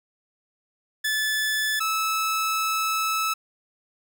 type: tone pair in turn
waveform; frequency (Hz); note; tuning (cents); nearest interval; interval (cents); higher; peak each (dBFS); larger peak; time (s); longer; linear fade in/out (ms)
sawtooth; 1735 / 1305; A6 / E6; -25 / -18; perfect fourth; 493; first; -19; neither; 1.04-1.8 / 1.8-3.34; second; 10
effects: none